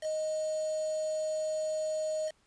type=tone with quantisation; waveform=sine; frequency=624 Hz; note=D#5; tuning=5 cents sharp; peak=-30 dBFS; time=0.01-2.32 s; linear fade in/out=50 ms; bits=7; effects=pink hiss -69 dBFS RMS until 2.46 s + resampled to 22050 Hz